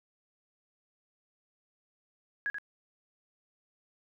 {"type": "tone with echo", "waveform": "sine", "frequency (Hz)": 1661.2, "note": "G#6", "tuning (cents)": 0, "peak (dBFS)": -29, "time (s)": [2.46, 2.5], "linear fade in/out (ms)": 0, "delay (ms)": 84, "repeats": 1, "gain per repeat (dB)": -6, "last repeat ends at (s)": 2.584, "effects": []}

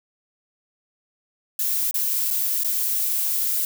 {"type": "noise with dropouts", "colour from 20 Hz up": "violet", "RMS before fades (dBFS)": -23, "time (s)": [1.59, 3.65], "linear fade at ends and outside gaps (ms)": 2, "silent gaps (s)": [[1.911, 1.942], [2.305, 2.309], [2.636, 2.645]], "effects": []}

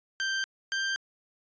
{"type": "tone pair in turn", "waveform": "sawtooth", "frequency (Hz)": [1568, 1576.9], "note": ["G6", "G6"], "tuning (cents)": [0, 10], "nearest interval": "unison", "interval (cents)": 10, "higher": "second", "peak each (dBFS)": -24, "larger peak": "neither", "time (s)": [[0.2, 0.44], [0.72, 0.96]], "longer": "neither", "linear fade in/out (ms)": 0, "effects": ["resampled to 16000 Hz"]}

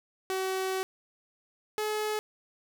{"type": "tone pair in turn", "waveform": "sawtooth", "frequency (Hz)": [378.5, 426.4], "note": ["F#4", "G#4"], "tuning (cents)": [39, 46], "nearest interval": "major second", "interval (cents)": 207, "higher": "second", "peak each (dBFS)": -25, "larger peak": "neither", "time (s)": [[0.3, 0.83], [1.78, 2.19]], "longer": "first", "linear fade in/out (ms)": 0, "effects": []}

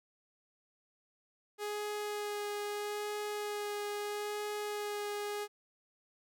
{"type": "tone with vibrato", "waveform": "sawtooth", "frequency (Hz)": 415.3, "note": "G#4", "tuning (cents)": 0, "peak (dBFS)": -32, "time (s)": [1.58, 5.48], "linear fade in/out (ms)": 50, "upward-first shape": "sine", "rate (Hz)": 0.77, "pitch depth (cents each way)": 11, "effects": []}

